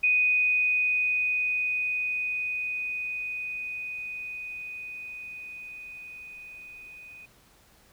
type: tone with level ramp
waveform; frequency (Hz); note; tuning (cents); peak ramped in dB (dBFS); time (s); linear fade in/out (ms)
sine; 2489; D#7; 0; -19 to -44; 0.03-7.26; 10
effects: pink hiss -59 dBFS RMS until 7.92 s